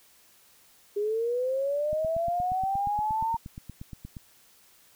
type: linear sweep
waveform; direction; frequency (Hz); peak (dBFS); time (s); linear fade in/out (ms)
sine; up; 404.4 to 922; -25; 0.96-3.37; 10
type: click train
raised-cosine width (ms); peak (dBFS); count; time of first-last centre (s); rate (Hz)
5; -27; 20; 1.93-4.168; 8.49
effects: white hiss -59 dBFS RMS until 4.95 s